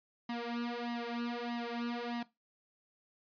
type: tone with flanger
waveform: sawtooth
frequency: 237.5 Hz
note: A#3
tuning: 33 cents sharp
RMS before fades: -38 dBFS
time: 0.29-2.23 s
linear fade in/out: 5 ms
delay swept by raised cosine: 1 to 3.5 ms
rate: 1.6 Hz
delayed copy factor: +0.95
effects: noise-tail reverb RT60 0.2 s tail -18 dB re dry + resampled to 11025 Hz